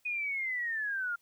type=linear sweep; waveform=sine; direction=down; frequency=2489 to 1384 Hz; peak=-31 dBFS; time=0.05-1.16 s; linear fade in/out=10 ms; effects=white hiss -71 dBFS RMS until 1.21 s